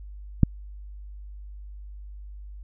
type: click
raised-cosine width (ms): 5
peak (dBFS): -3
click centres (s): 0.433
effects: added 50 Hz sine -38 dBFS peak until 2.63 s